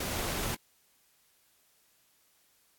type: noise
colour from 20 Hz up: pink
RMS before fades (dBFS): -34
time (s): 0-0.55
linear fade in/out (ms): 5
effects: white hiss -68 dBFS RMS until 2.78 s + AAC 64 kbps